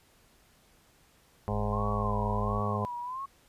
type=harmonic tone; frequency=103.83 Hz; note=G#2; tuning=in tune; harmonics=1 / 2 / 4 / 5 / 6 / 7 / 8 / 9 / 10; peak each=-32 / -35 / -38 / -39 / -40 / -40 / -41 / -42 / -42 dBFS; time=1.48-2.85 s; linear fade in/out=0 ms
type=tone; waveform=sine; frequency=44.74 Hz; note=F1; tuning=43 cents sharp; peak=-34 dBFS; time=1.5-2.61 s; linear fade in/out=20 ms
type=tone with vibrato; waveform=sine; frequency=1040 Hz; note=C6; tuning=11 cents flat; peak=-34 dBFS; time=1.72-3.26 s; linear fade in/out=10 ms; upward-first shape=sine; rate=1.4 Hz; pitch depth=140 cents each way
effects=pink hiss -63 dBFS RMS until 3.48 s + resampled to 32000 Hz